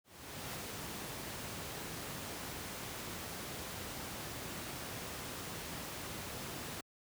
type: noise with ADSR envelope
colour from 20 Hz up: pink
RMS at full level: -41 dBFS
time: 0.04-6.81 s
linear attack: 510 ms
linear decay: 13 ms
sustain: -2 dB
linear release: 7 ms
effects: high-pass 80 Hz 12 dB/octave